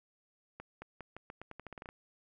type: accelerating click train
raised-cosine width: 0.5 ms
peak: -30 dBFS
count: 14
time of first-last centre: 0.6-1.889 s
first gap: 220 ms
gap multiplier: 0.85
effects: none

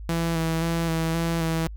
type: tone with vibrato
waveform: sawtooth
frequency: 164.81 Hz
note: E3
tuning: in tune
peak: -19 dBFS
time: 0.09-1.67 s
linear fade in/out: 0 ms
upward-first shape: square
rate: 1.9 Hz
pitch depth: 20 cents each way
effects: added 52 Hz sine -34 dBFS peak until 1.76 s

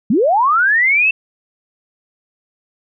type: linear sweep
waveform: sine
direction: up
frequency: 180.6 to 2687 Hz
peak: -10 dBFS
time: 0.1-1.11 s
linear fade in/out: 5 ms
effects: none

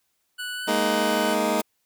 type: tone with pitch glide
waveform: 25% pulse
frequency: 1480 to 1505 Hz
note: F#6 to F#6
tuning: 0 to +29 cents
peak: -26 dBFS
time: 0.38-1.35 s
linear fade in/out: 20 ms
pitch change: +29 cents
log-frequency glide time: 0.55-0.72 s
type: chord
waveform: 15% pulse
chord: Ab suspended second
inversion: none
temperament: just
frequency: 207.7 / 233.6 / 311.5 Hz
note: Ab3 / Bb3 / Eb4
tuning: 0 / +4 / +2 cents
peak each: -20 dBFS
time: 0.67-1.62 s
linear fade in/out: 20 ms
type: noise with exponential growth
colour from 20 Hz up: white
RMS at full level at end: -27 dBFS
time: 1.54-1.61 s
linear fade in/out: 1 ms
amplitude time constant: 15 ms
effects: white hiss -72 dBFS RMS until 1.85 s

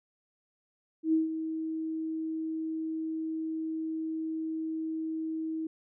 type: tone with ADSR envelope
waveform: sine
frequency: 319.4 Hz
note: D#4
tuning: 45 cents sharp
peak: -21 dBFS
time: 1.03-5.67 s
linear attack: 100 ms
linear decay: 150 ms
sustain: -10 dB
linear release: 4 ms
effects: none

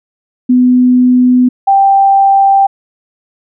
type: tone pair in turn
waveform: sine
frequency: 250.2 / 785.7 Hz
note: B3 / G5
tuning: +23 / +4 cents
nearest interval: octave + minor sixth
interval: 1981 cents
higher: second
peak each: -4 dBFS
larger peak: neither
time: 0.49-1.49 / 1.67-2.67 s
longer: neither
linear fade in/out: 10 ms
effects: none

